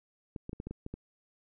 clicks, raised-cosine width 3 ms, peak -26 dBFS, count 8, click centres 0.362 / 0.494 / 0.531 / 0.601 / 0.67 / 0.71 / 0.864 / 0.94 s, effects none

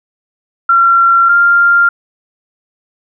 sine tone pair in turn, 1368 / 1394.3 Hz, F6 / F6, -36 / -3 cents, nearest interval unison, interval 33 cents, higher second, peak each -5 dBFS, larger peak neither, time 0.69-1.29 / 1.29-1.89 s, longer neither, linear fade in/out 5 ms, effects none

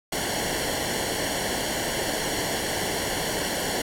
pink noise with comb filter, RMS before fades -27 dBFS, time 0.12-3.82 s, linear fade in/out 5 ms, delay 0.8 ms, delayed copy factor -0.75, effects low-pass 12000 Hz 12 dB/octave

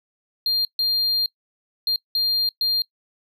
triangle tone bursts at uneven times, 4200 Hz, C8, 6 cents sharp, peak -17 dBFS, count 5, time 0.46-0.65 / 0.79-1.26 / 1.87-1.96 / 2.15-2.49 / 2.61-2.82 s, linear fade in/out 2 ms, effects noise-tail reverb RT60 0.1 s tail -22 dB re dry

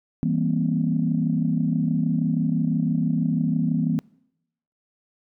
sine chord, C dominant seventh, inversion first, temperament just, 163.52 / 196.22 / 235.5 / 261.6 Hz, E3 / G3 / Bb3 / C4, -14 / +2 / +18 / 0 cents, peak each -23 / -28 / -24 / -27 dBFS, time 0.23-3.99 s, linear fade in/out 0 ms, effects noise-tail reverb RT60 0.8 s tail -25 dB re dry + tanh soft clip ceiling -9 dBFS

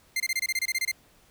sawtooth tone bursts, 2093 Hz, C7, in tune, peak -21 dBFS, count 12, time 0.16-0.916 s, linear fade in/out 5 ms, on 41 ms, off 24 ms, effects pink hiss -60 dBFS RMS until 1.3 s

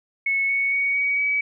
sine tone with pitch steps, 2200 / 2219 / 2238 / 2258 / 2278 Hz, C#7 / C#7 / C#7 / C#7 / C#7, -14 / +1 / +16 / +31 / +47 cents, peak -19 dBFS, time 0.26-1.41 s, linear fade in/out 5 ms, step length 230 ms, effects none

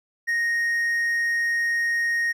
triangle tone, 1864.7 Hz, A#6, in tune, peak -19 dBFS, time 0.27-2.33 s, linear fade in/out 20 ms, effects none

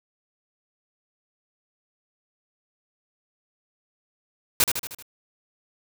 white noise with echo, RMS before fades -18 dBFS, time 4.6-4.64 s, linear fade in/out 2 ms, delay 77 ms, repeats 5, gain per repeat -5 dB, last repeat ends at 5.025 s, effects none

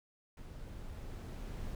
brown noise with level ramp, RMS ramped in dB -48 to -41 dBFS, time 0.37-1.75 s, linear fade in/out 2 ms, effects none

